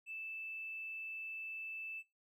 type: tone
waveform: triangle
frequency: 2637 Hz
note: E7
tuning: in tune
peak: -39 dBFS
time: 0.06-2.03 s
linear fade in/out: 50 ms
effects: noise-tail reverb RT60 0.2 s tail -20 dB re dry + tanh soft clip ceiling -40 dBFS